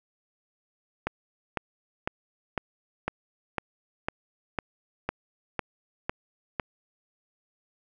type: click train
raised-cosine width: 0.5 ms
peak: -12 dBFS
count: 12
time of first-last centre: 1.07-6.598 s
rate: 1.99 Hz
effects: none